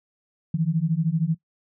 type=beating tone pair; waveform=sine; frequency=155.56 / 168.56 Hz; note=D#3 / E3; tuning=0 / +39 cents; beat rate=13 Hz; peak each=-23 dBFS; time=0.54-1.35 s; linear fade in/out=5 ms; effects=noise-tail reverb RT60 0.1 s tail -19 dB re dry